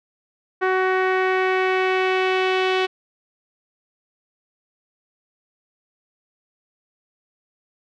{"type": "tone with low-pass filter sweep", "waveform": "sawtooth", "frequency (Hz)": 374.2, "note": "F#4", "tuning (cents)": 20, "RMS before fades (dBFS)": -20, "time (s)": [0.61, 2.87], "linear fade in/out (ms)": 20, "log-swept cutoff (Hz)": [1700, 3100], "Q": 2.2, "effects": []}